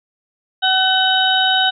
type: harmonic tone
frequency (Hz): 755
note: F#5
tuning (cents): +35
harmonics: 1 / 2 / 4 / 5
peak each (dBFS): -18 / -18 / -18 / -18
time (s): 0.62-1.71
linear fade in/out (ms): 20
effects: none